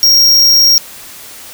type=tone; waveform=square; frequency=5588 Hz; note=F8; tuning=in tune; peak=-5 dBFS; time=0.03-0.78 s; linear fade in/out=0 ms; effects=white hiss -32 dBFS RMS until 1.53 s